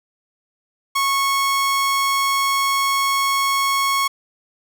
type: tone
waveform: sawtooth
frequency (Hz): 1100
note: C#6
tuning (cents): -14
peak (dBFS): -13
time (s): 0.95-4.08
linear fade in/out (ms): 10
effects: none